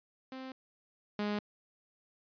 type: tone pair in turn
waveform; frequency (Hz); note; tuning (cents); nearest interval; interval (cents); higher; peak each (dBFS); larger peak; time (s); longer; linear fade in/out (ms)
sawtooth; 261.6 / 207.6; C4 / G#3; 0 / 0; major third; 400; first; -38 / -28; second; 0.32-0.52 / 1.19-1.39; neither; 2
effects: resampled to 11025 Hz